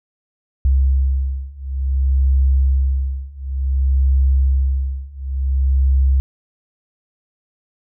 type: beating tone pair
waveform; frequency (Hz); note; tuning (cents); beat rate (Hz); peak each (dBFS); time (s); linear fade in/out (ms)
sine; 66.5 / 67.06; C2 / C2; +29 / +43; 0.56; -17 / -16; 0.65-6.2; 0
effects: none